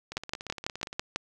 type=two click trains; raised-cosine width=0.2 ms; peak=-21 / -12 dBFS; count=15 / 7; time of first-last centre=0.12-0.929 / 0.17-1.16 s; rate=17.3 / 6.06 Hz; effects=none